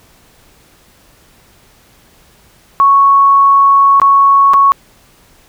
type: tone with dropouts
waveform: sine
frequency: 1108 Hz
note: C#6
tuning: 1 cent flat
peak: -4 dBFS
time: 2.8-4.72 s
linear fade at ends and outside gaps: 0 ms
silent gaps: 3.999-4.017 / 4.535-4.54 s
effects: pink hiss -47 dBFS RMS until 5.48 s